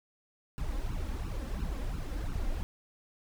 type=noise with flanger; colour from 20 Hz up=brown; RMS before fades=-34 dBFS; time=0.58-2.63 s; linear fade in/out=0 ms; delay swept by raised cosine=0.73 to 3.83 ms; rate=2.9 Hz; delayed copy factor=+0.95; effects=none